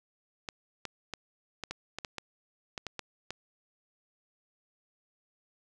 clicks, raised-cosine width 0.2 ms, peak -19 dBFS, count 12, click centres 0.488 / 0.853 / 1.137 / 1.637 / 1.71 / 1.986 / 2.048 / 2.183 / 2.778 / 2.867 / 2.993 / 3.306 s, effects none

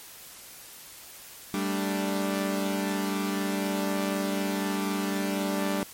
sawtooth chord, G suspended second, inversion none, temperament equal, 196 / 220 / 293.7 Hz, G3 / A3 / D4, 0 / 0 / 0 cents, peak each -25 / -31 / -27 dBFS, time 1.54-5.83 s, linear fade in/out 0 ms, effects white hiss -46 dBFS RMS until 5.93 s + MP3 64 kbps

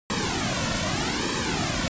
pink noise with flanger, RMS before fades -26 dBFS, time 0.1-1.88 s, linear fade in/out 0 ms, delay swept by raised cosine 1.4 to 2.5 ms, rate 0.82 Hz, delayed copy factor -0.95, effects resampled to 16000 Hz

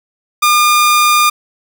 sawtooth tone, 1209 Hz, D6, 50 cents sharp, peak -4 dBFS, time 0.42-1.3 s, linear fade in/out 10 ms, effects none

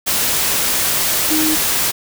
sine tone in noise, 311.1 Hz, D#4, in tune, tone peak -16 dBFS, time 1.3-1.56 s, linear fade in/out 20 ms, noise white, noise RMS -17 dBFS, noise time 0.06-1.92 s, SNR -2 dB, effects none

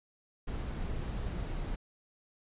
brown noise, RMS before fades -36 dBFS, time 0.47-1.76 s, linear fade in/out 10 ms, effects resampled to 8000 Hz

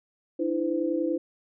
sine tone cluster, 302.9 / 333.3 / 511 Hz, D#4 / E4 / C5, -46 / +19 / -41 cents, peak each -29 / -27 / -30 dBFS, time 0.39-1.18 s, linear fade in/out 10 ms, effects none

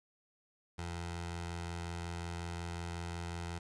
15% pulse tone with notch filter, 85.5 Hz, F2, 36 cents flat, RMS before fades -41 dBFS, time 0.78-3.59 s, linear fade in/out 10 ms, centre 250 Hz, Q 1, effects resampled to 22050 Hz + 11-bit

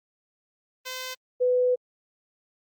5% pulse / sine tone pair in turn, 513 / 499 Hz, C5 / B4, -34 / +18 cents, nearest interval unison, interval 48 cents, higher first, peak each -21 / -19 dBFS, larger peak second, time 0.85-1.15 / 1.4-1.76 s, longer second, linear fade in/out 20 ms, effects Opus 32 kbps

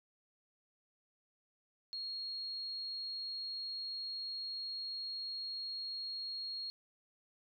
sine tone, 4283 Hz, C8, 40 cents sharp, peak -39 dBFS, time 1.93-6.7 s, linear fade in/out 0 ms, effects none

